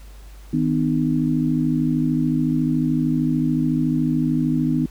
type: tone cluster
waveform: sine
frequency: 157.3 / 251.7 / 305.3 Hz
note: D#3 / B3 / D#4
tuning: +19 / +33 / -33 cents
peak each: -22 / -20 / -23 dBFS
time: 0.53-4.86 s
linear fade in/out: 5 ms
effects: added 50 Hz sine -38 dBFS peak until 4.9 s + pink hiss -51 dBFS RMS until 4.9 s